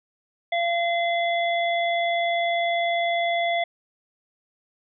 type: harmonic tone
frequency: 685 Hz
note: F5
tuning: 34 cents flat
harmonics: 1 / 3 / 5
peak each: -22 / -27 / -32 dBFS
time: 0.52-3.64 s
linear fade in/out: 5 ms
effects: none